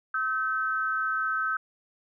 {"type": "tone pair together", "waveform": "sine", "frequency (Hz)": [1292.5, 1537], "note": ["E6", "G6"], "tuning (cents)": [-34, -35], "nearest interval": "minor third", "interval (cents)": 299, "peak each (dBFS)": [-28, -28], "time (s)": [0.14, 1.57], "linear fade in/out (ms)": 5, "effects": []}